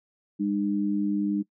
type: tone pair together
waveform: sine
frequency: 202.4 / 303.3 Hz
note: G#3 / D#4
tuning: -44 / -44 cents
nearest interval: perfect fifth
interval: 700 cents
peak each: -26 dBFS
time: 0.39-1.43 s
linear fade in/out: 20 ms
effects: noise-tail reverb RT60 0.1 s tail -23 dB re dry